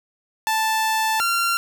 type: tone pair in turn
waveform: sawtooth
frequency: 880 / 1377.7 Hz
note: A5 / F6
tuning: 0 / -24 cents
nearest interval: minor sixth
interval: 776 cents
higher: second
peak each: -15 dBFS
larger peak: neither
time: 0.47-1.2 / 1.2-1.57 s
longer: first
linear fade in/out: 0 ms
effects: none